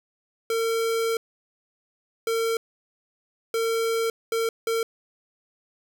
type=tone bursts at uneven times; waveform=square; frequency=454.9 Hz; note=A#4; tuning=42 cents flat; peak=-23 dBFS; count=5; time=0.5-1.17 / 2.27-2.57 / 3.54-4.1 / 4.32-4.49 / 4.67-4.83 s; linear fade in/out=2 ms; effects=none